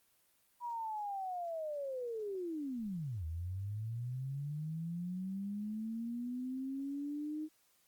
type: linear two-way sweep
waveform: sine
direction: down then up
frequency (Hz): 975 to 77.78 to 311.9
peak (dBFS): -37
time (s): 0.6-7.49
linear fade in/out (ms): 50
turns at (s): 3.25
effects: white hiss -72 dBFS RMS until 7.87 s + Opus 24 kbps